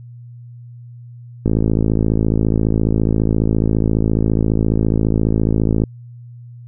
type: click train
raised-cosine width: 3 ms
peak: -3 dBFS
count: 240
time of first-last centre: 1.46-5.837 s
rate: 54.6 Hz
effects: added 120 Hz sine -34 dBFS peak until 6.67 s